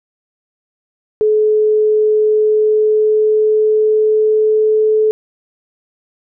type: tone with pitch glide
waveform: sine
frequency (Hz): 428.3 to 432.5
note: A4 to A4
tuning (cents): -47 to -30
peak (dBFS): -9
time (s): 1.21-5.11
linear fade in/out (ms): 0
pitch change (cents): +17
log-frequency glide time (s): 2.25-4.92
effects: none